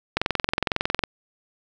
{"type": "click train", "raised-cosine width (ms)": 0.3, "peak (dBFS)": -5, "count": 20, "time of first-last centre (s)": [0.17, 1.038], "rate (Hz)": 21.9, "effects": []}